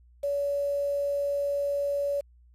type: tone with quantisation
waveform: sine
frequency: 568 Hz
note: C#5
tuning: 42 cents sharp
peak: -25 dBFS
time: 0.23-2.21 s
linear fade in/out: 10 ms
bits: 8
effects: added 60 Hz sine -54 dBFS peak until 2.54 s + resampled to 32000 Hz